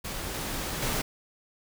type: noise with level steps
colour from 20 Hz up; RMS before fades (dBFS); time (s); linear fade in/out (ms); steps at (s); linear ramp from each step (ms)
pink; -35 / -33 / -29; 0.04-1.02; 10; 0.34 / 0.82; 5
effects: none